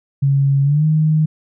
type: tone with pitch glide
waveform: sine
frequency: 138.5 to 155.46 Hz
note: C#3 to D#3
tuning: -1 to -1 cents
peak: -11 dBFS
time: 0.22-1.26 s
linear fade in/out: 10 ms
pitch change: +200 cents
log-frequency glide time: 0.63-0.85 s
effects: none